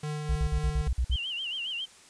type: tone with tremolo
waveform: square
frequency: 150.6 Hz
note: D3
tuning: 44 cents sharp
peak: -31 dBFS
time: 0.03-0.88 s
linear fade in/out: 5 ms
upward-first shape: triangle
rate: 3.6 Hz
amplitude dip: 30%
type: tone bursts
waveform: sine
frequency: 61.5 Hz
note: B1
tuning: 7 cents flat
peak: -23 dBFS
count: 8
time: 0.29-1.161 s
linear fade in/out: 5 ms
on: 66 ms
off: 49 ms
type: tone with vibrato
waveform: sine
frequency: 2960 Hz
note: F#7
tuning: in tune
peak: -31 dBFS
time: 1.11-1.86 s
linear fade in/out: 20 ms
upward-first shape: sine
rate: 7.3 Hz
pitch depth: 130 cents each way
effects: white hiss -54 dBFS RMS until 2.09 s + resampled to 22050 Hz